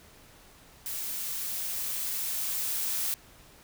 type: noise with level ramp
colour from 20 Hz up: blue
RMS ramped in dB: -35 to -30 dBFS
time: 0.86-3.14 s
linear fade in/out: 0 ms
effects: pink hiss -55 dBFS RMS until 3.63 s